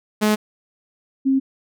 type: tone pair in turn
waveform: sawtooth / sine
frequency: 212.6 / 267.9 Hz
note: G#3 / C4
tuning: +41 / +41 cents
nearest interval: major third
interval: 400 cents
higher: second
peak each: -11 / -14 dBFS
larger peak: first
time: 0.21-0.36 / 1.25-1.4 s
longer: neither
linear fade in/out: 20 ms
effects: none